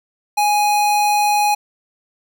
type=tone; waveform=square; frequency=831 Hz; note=G#5; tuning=1 cent sharp; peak=-14 dBFS; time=0.37-1.55 s; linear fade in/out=10 ms; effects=none